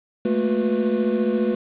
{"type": "tone cluster", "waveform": "triangle", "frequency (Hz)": [215, 229.5, 361.3, 492.9], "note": ["A3", "A#3", "F#4", "B4"], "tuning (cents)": [-40, -27, -41, -3], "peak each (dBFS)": [-21, -22, -23, -23], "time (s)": [0.25, 1.55], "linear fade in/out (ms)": 5, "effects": ["resampled to 8000 Hz", "7-bit"]}